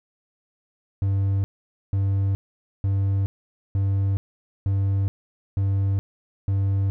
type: tone bursts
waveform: triangle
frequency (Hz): 98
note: G2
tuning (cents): 0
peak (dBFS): -17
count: 7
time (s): 1.02-6.9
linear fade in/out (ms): 0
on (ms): 420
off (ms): 490
effects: none